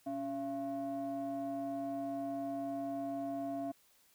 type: ring-modulated tone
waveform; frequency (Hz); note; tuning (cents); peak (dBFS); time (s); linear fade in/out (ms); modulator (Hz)
triangle; 201; G3; +44; -31; 0.06-3.72; 10; 480
effects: white hiss -68 dBFS RMS until 4.14 s